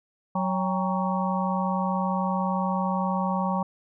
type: harmonic tone with a mistuned harmonic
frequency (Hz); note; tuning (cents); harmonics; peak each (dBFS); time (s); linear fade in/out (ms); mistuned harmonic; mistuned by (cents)
186.2; F#3; +11; 1 / 3 / 4 / 5 / 6; -26 / -33 / -31 / -30 / -32; 0.35-3.63; 5; 4; +110
effects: none